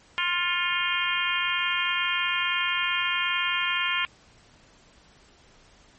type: harmonic tone with a mistuned harmonic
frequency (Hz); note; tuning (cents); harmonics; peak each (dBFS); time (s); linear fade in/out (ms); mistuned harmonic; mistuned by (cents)
351.2; F4; +10; 3 / 4 / 5 / 6 / 7 / 8 / 9; -31 / -31 / -31 / -31 / -31 / -31 / -31; 0.18-4.05; 0; 6; +40
effects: pink hiss -56 dBFS RMS until 5.98 s + MP3 32 kbps